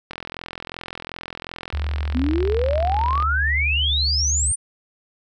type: click train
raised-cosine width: 0.3 ms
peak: -15 dBFS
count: 134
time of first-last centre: 0.11-3.225 s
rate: 42.7 Hz
type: tone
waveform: sine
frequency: 73.42 Hz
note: D2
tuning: in tune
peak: -21 dBFS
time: 1.73-4.52 s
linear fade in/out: 5 ms
type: exponential sweep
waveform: sine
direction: up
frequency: 240 to 9320 Hz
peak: -19 dBFS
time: 2.14-4.56 s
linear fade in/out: 20 ms
effects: none